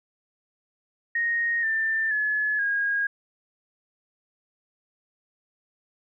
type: tone with pitch steps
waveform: sine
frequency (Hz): 1864.7 / 1784.6 / 1708 / 1634.6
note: A#6 / A6 / G#6 / G#6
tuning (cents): 0 / +24 / +48 / -28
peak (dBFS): -22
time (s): 1.15-3.07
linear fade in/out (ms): 5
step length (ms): 480
effects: none